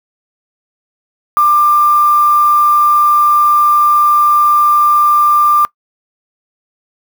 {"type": "tone with quantisation", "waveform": "sine", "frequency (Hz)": 1189, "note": "D6", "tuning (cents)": 21, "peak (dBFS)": -6, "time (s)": [1.37, 5.65], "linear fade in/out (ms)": 0, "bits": 4, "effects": ["noise-tail reverb RT60 0.1 s tail -22 dB re dry"]}